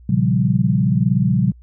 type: chord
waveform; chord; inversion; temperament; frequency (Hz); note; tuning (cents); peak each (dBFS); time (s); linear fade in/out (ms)
sine; G half-diminished seventh; first; equal with one note detuned; 119.2 / 138.59 / 174.61 / 196; Bb2 / Db3 / F3 / G3; +39 / 0 / 0 / 0; -19; 0.09-1.52; 5
effects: added 60 Hz sine -41 dBFS peak until 1.62 s